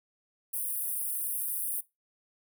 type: high-pass noise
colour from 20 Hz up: pink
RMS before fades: -33 dBFS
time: 0.53-1.81 s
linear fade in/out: 10 ms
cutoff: 9100 Hz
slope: 96 dB/octave
effects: noise-tail reverb RT60 0.2 s tail -19 dB re dry